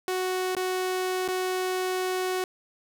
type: tone with dropouts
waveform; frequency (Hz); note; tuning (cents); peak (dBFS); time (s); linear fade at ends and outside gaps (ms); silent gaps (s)
sawtooth; 370; F#4; 0; -22; 0.08-2.44; 1; 0.551-0.567 / 1.279-1.286
effects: none